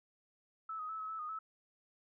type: tone with pitch steps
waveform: sine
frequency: 1308 / 1253 / 1306 / 1283 / 1308 / 1234 / 1302 Hz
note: E6 / D#6 / E6 / E6 / E6 / D#6 / E6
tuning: -14 / +12 / -17 / -47 / -14 / -15 / -22 cents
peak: -39 dBFS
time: 0.69-1.39 s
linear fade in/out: 5 ms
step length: 100 ms
effects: none